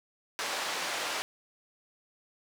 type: band-pass noise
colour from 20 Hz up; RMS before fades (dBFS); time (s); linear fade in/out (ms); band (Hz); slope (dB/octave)
pink; -34; 0.39-1.22; 0; 640 to 6800; 12
effects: none